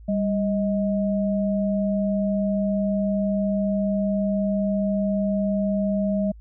sine tone pair together, 197.9 / 628.3 Hz, G3 / D#5, +17 / +17 cents, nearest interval octave + minor sixth, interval 2000 cents, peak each -21 / -26 dBFS, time 0.08-6.32 s, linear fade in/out 10 ms, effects added 54 Hz sine -41 dBFS peak until 6.4 s

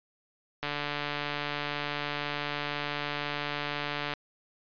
click train, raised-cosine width 0.3 ms, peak -16 dBFS, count 513, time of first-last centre 0.63-4.137 s, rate 146 Hz, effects resampled to 11025 Hz

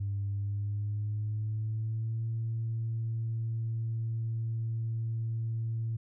sine tone with pitch glide, 100 to 113.55 Hz, G2 to A#2, +35 to -45 cents, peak -29 dBFS, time 0-5.97 s, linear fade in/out 10 ms, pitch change +220 cents, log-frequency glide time 0.3-2.24 s, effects tanh soft clip ceiling -26 dBFS

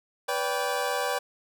25% pulse chord, G major, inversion first, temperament equal with one note detuned, 493.9 / 574.2 / 784 Hz, B4 / D5 / G5, 0 / -39 / 0 cents, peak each -27 dBFS, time 0.28-1.19 s, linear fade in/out 10 ms, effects none

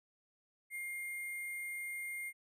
sine tone with sample-and-hold, 2121 Hz, C7, 23 cents sharp, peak -39 dBFS, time 0.7-2.33 s, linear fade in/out 50 ms, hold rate 11025 Hz, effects resampled to 32000 Hz

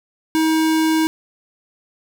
square tone, 318.1 Hz, D#4, 38 cents sharp, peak -15 dBFS, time 0.35-1.07 s, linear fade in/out 0 ms, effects none

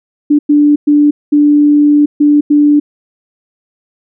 sine tone bursts at uneven times, 293.7 Hz, D4, in tune, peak -4 dBFS, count 6, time 0.3-0.39 / 0.49-0.76 / 0.87-1.11 / 1.32-2.06 / 2.2-2.41 / 2.5-2.8 s, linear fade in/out 10 ms, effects none

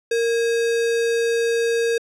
sine tone with sample-and-hold, 463.1 Hz, A#4, 11 cents flat, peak -17 dBFS, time 0.11-1.98 s, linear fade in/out 5 ms, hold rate 2100 Hz, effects low-pass 8000 Hz 12 dB/octave

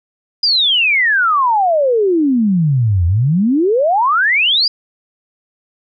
sine exponential two-way sweep, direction down then up, 4978 to 82.41 to 4978 Hz, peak -10 dBFS, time 0.43-4.68 s, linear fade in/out 5 ms, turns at 3.06 s, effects none

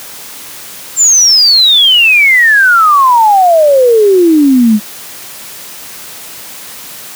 sine exponential sweep, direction down, 7459 to 204.1 Hz, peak -3 dBFS, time 0.96-4.8 s, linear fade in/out 50 ms, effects white hiss -28 dBFS RMS until 7.15 s + high-pass 100 Hz 12 dB/octave

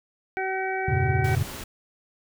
harmonic tone, 380.1 Hz, F#4, 47 cents sharp, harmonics 1 / 2 / 4 / 5 / 6, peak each -30 / -29 / -32 / -38 / -34 dBFS, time 0.37-1.35 s, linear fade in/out 0 ms
triangle chord, E diminished seventh, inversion none, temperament equal with one note detuned, 84.38 / 98 / 116.54 / 138.59 Hz, E2 / G2 / Bb2 / Db3, +41 / 0 / 0 / 0 cents, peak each -26 / -26 / -24 / -24 dBFS, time 0.88-1.43 s, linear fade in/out 5 ms
pink noise, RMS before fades -37 dBFS, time 1.24-1.64 s, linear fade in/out 5 ms
effects none

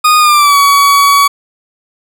40% pulse tone with pitch glide, 1233 to 1130.7 Hz, D#6 to C#6, -16 to +34 cents, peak -4 dBFS, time 0.04-1.28 s, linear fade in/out 10 ms, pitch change -150 cents, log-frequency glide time 0.19-0.57 s, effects none

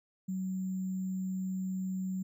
sine tone with sample-and-hold, 187.4 Hz, F#3, 22 cents sharp, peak -32 dBFS, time 0.28-2.23 s, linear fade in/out 10 ms, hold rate 7350 Hz, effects none

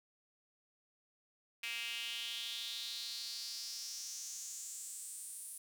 sawtooth tone with high-pass filter sweep, 233.1 Hz, A#3, in tune, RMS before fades -44 dBFS, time 1.63-5.58 s, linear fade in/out 5 ms, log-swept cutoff 2500 to 9900 Hz, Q 4.6, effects none

